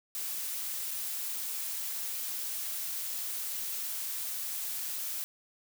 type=noise with dropouts; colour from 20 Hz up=blue; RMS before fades=-36 dBFS; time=0.15-5.24 s; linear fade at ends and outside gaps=0 ms; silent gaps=0.909-0.913 s; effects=none